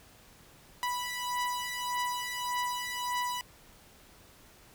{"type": "beating tone pair", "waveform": "sawtooth", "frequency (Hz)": [984, 985.7], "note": ["B5", "B5"], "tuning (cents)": [-7, -4], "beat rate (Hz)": 1.7, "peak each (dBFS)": [-32, -30], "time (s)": [0.83, 3.41], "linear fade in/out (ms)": 0, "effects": ["pink hiss -57 dBFS RMS until 4.74 s"]}